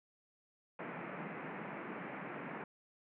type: band-pass noise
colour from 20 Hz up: pink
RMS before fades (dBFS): -45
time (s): 0.79-2.64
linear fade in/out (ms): 2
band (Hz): 150 to 2400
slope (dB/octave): 48
effects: none